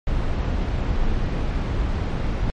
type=noise; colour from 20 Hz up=brown; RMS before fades=-22 dBFS; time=0.07-2.5 s; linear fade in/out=0 ms; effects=low-pass 4000 Hz 12 dB/octave + MP3 48 kbps